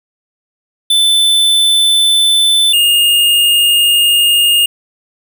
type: tone pair in turn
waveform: square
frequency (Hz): 3520 / 2836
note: A7 / F7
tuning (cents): 0 / +26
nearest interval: major third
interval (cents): 374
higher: first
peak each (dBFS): -8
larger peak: neither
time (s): 0.9-2.73 / 2.73-4.66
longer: second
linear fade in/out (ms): 5
effects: none